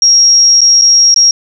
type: tone with dropouts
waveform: sine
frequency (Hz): 5600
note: F8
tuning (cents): +4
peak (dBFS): -3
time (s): 0.02-1.31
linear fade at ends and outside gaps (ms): 2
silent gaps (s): 0.608-0.615 / 0.814-0.819 / 1.143-1.161
effects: none